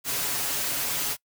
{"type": "noise with comb filter", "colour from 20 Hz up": "white", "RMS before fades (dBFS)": -28, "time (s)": [0.04, 1.17], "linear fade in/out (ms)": 50, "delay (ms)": 7.1, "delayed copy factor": 0.65, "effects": ["noise-tail reverb RT60 0.1 s tail -23 dB re dry"]}